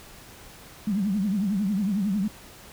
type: tone with vibrato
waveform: sine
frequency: 200 Hz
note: G3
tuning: 35 cents sharp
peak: -22 dBFS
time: 0.87-2.28 s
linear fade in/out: 5 ms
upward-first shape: triangle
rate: 11 Hz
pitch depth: 180 cents each way
effects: pink hiss -47 dBFS RMS until 2.72 s